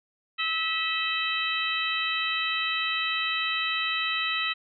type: harmonic tone with a mistuned harmonic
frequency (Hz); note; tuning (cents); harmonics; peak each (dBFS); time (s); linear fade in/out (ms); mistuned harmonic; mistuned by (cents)
650; E5; -24; 2 / 3 / 4 / 5 / 6; -32 / -32 / -30 / -32 / -33; 0.38-4.54; 20; 5; -80
effects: none